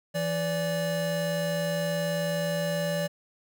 square tone pair together, 167.04 / 580 Hz, E3 / D5, +23 / -22 cents, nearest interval octave + minor seventh, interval 2155 cents, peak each -31 / -29 dBFS, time 0.14-3.08 s, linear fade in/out 20 ms, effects none

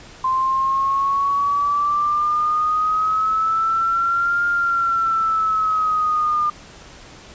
sine exponential two-way sweep, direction up then down, 1039 to 1406 to 1203 Hz, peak -16 dBFS, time 0.24-6.5 s, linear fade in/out 5 ms, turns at 4.46 s, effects pink hiss -42 dBFS RMS until 7.34 s + resampled to 16000 Hz

